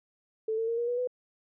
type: tone with pitch steps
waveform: sine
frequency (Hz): 440 / 451.1 / 462.4 / 474 / 486 / 498.2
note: A4 / A4 / A#4 / A#4 / B4 / B4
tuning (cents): 0 / +43 / -14 / +29 / -28 / +15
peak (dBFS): -27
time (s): 0.48-1.074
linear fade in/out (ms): 5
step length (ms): 99
effects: none